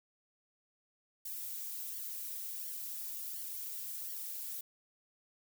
violet noise with flanger, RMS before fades -42 dBFS, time 1.25-4.61 s, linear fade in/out 5 ms, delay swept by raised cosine 0.78 to 3.88 ms, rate 1.4 Hz, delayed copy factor -0.95, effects none

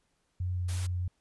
sine tone with vibrato, 90 Hz, F#2, 47 cents flat, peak -29 dBFS, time 0.4-1.08 s, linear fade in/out 5 ms, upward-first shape square, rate 3.2 Hz, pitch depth 9 cents each way
white noise, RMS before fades -42 dBFS, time 0.68-0.87 s, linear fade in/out 10 ms
effects pink hiss -75 dBFS RMS until 1.2 s + resampled to 24000 Hz

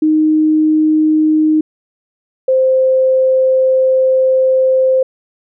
sine tone pair in turn, 310.2 / 521.7 Hz, D#4 / C5, -5 / -5 cents, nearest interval major sixth, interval 900 cents, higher second, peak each -8 dBFS, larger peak neither, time 0.02-1.61 / 2.48-5.03 s, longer second, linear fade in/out 5 ms, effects none

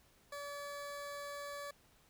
20% pulse tone, 573 Hz, D5, 43 cents flat, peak -38 dBFS, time 0.32-1.71 s, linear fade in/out 5 ms, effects pink hiss -68 dBFS RMS until 2.09 s

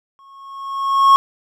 triangle tone with exponential growth, 1094 Hz, C#6, 23 cents flat, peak -3 dBFS, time 0.19-1.16 s, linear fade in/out 0 ms, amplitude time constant 210 ms, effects none

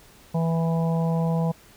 harmonic tone, 164.81 Hz, E3, in tune, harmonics 1 / 3 / 4 / 5 / 6, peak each -21 / -31 / -33 / -35 / -37 dBFS, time 0.34-1.52 s, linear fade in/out 10 ms, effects pink hiss -52 dBFS RMS until 1.76 s

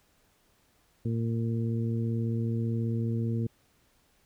harmonic tone, 114.8 Hz, A#2, 26 cents flat, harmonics 1 / 2 / 3 / 4, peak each -28 / -32 / -39 / -41 dBFS, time 1.05-3.47 s, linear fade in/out 5 ms, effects pink hiss -67 dBFS RMS until 4.25 s

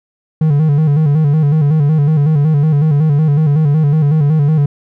triangle tone with vibrato, 150.2 Hz, D3, 39 cents sharp, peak -6 dBFS, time 0.41-4.66 s, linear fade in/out 5 ms, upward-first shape square, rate 5.4 Hz, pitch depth 80 cents each way, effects none

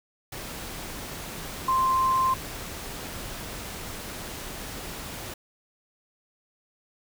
sine tone in noise, 1046.5 Hz, C6, in tune, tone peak -20 dBFS, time 1.68-2.34 s, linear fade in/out 5 ms, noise pink, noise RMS -37 dBFS, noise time 0.32-5.34 s, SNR +14 dB, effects none

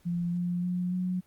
sine tone with pitch steps, 173.1 / 176.13 / 179.2 / 182.34 Hz, F3 / F3 / F3 / F#3, -15 / +15 / +45 / -25 cents, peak -27 dBFS, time 0.05-1.21 s, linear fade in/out 20 ms, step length 290 ms, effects pink hiss -65 dBFS RMS until 1.26 s + Opus 48 kbps

